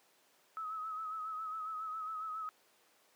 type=tone with vibrato; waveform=sine; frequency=1283 Hz; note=E6; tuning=47 cents flat; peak=-38 dBFS; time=0.57-2.49 s; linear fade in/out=0 ms; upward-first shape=sine; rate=7.3 Hz; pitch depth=44 cents each way; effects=pink hiss -68 dBFS RMS until 3.15 s + high-pass 400 Hz 12 dB/octave